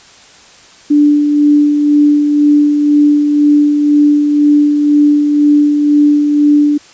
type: tone with tremolo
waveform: sine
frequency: 293.7 Hz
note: D4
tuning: in tune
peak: -4 dBFS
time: 0.9-6.78 s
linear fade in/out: 10 ms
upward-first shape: sine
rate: 2 Hz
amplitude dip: 40%
effects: white hiss -40 dBFS RMS until 6.93 s + resampled to 16000 Hz